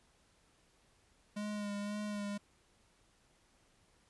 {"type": "tone with vibrato", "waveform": "square", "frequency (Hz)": 206.4, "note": "G#3", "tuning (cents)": -10, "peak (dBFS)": -38, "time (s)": [1.36, 2.38], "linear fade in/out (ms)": 10, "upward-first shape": "sine", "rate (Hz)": 1.9, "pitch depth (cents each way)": 27, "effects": ["pink hiss -70 dBFS RMS until 4.09 s", "resampled to 24000 Hz"]}